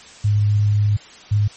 sine tone pair in turn, 103.83 / 103.83 Hz, G#2 / G#2, 0 / 0 cents, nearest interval unison, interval 0 cents, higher neither, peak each -13 dBFS, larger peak neither, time 0.24-0.97 / 1.31-1.48 s, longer first, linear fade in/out 10 ms, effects white hiss -42 dBFS RMS until 1.56 s + MP3 32 kbps

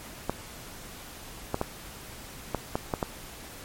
clicks, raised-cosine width 1 ms, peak -12 dBFS, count 7, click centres 0.296 / 1.544 / 1.614 / 2.547 / 2.755 / 2.938 / 3.028 s, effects pink hiss -44 dBFS RMS until 3.64 s + MP3 64 kbps

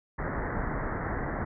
pink low-pass noise, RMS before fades -32 dBFS, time 0.18-1.45 s, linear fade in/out 10 ms, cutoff 2000 Hz, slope 96 dB/octave, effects none

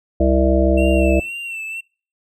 harmonic tone, 66 Hz, C2, 16 cents sharp, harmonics 1 / 3 / 5 / 7 / 9 / 10, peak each -16 / -22 / -18 / -24 / -19 / -22 dBFS, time 0.2-1.2 s, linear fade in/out 5 ms
triangle tone with vibrato, 2702 Hz, E7, 42 cents sharp, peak -24 dBFS, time 0.77-1.81 s, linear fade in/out 10 ms, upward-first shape sine, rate 2 Hz, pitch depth 51 cents each way
effects noise-tail reverb RT60 0.4 s tail -26 dB re dry

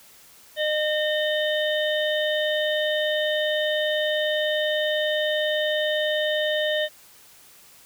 harmonic tone, 610 Hz, D#5, 34 cents flat, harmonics 1 / 3 / 5 / 6, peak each -23 / -28 / -30 / -31 dBFS, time 0.56-6.89 s, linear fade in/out 50 ms, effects white hiss -51 dBFS RMS until 7.85 s

